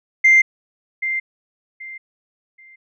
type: tone with echo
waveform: sine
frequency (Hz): 2093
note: C7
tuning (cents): 0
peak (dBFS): -7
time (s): 0.24-0.42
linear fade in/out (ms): 10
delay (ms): 780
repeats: 3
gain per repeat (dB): -12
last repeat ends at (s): 2.76
effects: tanh soft clip ceiling -5 dBFS